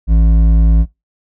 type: tone with hard clipping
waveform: sine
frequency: 55 Hz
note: A1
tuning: in tune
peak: -8 dBFS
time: 0.07-0.86 s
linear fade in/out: 50 ms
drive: 8 dB
effects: noise-tail reverb RT60 0.2 s tail -21 dB re dry